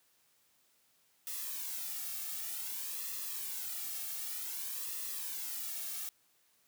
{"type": "noise with flanger", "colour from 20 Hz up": "blue", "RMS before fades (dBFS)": -40, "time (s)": [1.27, 6.09], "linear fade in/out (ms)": 0, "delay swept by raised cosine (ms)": [1.3, 2.04], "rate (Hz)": 0.54, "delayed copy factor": -0.65, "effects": ["white hiss -71 dBFS RMS until 6.67 s", "high-pass 80 Hz 12 dB/octave"]}